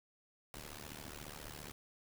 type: noise with amplitude modulation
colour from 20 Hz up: pink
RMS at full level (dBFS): -45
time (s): 0.54-1.72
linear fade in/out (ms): 0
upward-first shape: sine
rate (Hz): 74.5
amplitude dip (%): 95
effects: none